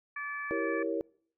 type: harmonic tone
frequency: 578 Hz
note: D5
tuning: 28 cents flat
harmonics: 2 / 3 / 4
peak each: -40 / -37 / -42 dBFS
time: 0.16-0.83 s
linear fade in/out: 5 ms
type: chord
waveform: sine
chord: E diminished seventh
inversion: none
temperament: equal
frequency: 329.6 / 392 / 466.2 / 554.4 Hz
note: E4 / G4 / Bb4 / Db5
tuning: 0 / 0 / 0 / 0 cents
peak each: -34 / -37 / -34 / -36 dBFS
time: 0.51-1.01 s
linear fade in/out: 0 ms
effects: noise-tail reverb RT60 0.6 s tail -26 dB re dry